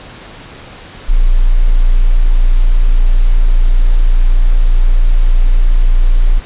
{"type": "tone", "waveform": "sine", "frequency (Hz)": 29.14, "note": "A#0", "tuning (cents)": 0, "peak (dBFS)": -4, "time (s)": [1.08, 6.4], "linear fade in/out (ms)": 20, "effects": ["pink hiss -33 dBFS RMS until 6.45 s", "resampled to 8000 Hz"]}